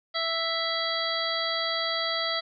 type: harmonic tone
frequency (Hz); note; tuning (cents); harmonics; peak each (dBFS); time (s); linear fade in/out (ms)
660; E5; +2; 1 / 2 / 3 / 5 / 6 / 7; -33 / -33 / -33 / -33 / -33 / -33; 0.14-2.41; 20
effects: none